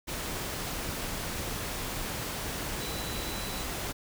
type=tone in noise; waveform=sine; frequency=3951 Hz; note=B7; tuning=in tune; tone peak=-43 dBFS; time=2.79-3.64 s; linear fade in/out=20 ms; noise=pink; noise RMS=-35 dBFS; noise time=0.07-3.93 s; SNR=-11 dB; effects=none